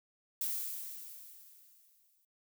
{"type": "noise with exponential decay", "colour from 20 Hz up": "violet", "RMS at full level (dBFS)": -34, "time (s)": [0.41, 2.25], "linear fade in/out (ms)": 2, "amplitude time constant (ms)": 400, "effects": ["noise-tail reverb RT60 0.1 s tail -25 dB re dry"]}